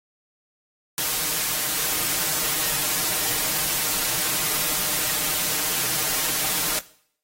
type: noise with comb filter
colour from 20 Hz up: white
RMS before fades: -24 dBFS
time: 0.98-6.79 s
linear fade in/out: 0 ms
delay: 6.5 ms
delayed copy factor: +0.6
effects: noise-tail reverb RT60 0.6 s tail -18 dB re dry + AAC 48 kbps